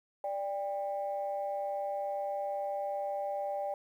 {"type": "tone pair together", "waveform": "sine", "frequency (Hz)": [587.3, 796.5], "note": ["D5", "G5"], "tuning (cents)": [0, 27], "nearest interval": "perfect fourth", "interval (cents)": 527, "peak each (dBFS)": [-34, -35], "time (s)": [0.24, 3.74], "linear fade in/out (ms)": 2, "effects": ["tanh soft clip ceiling -25 dBFS", "11-bit"]}